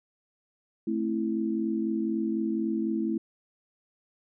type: chord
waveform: sine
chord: A minor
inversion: none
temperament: just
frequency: 220 / 264 / 330 Hz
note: A3 / C4 / E4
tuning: 0 / +16 / +2 cents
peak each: -29 / -34 / -29 dBFS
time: 0.87-3.18 s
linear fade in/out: 5 ms
effects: none